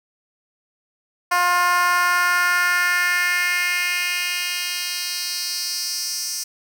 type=tone with high-pass filter sweep; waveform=10% pulse; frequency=355 Hz; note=F4; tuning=28 cents sharp; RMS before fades=-21 dBFS; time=1.31-6.44 s; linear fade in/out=10 ms; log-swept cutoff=890 to 6100 Hz; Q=2.4; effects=none